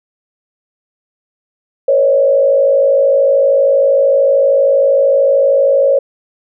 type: tone with frequency modulation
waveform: sine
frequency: 550 Hz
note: C#5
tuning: 14 cents flat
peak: -7 dBFS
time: 1.88-5.99 s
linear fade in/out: 5 ms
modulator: 53 Hz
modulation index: 0.88
effects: none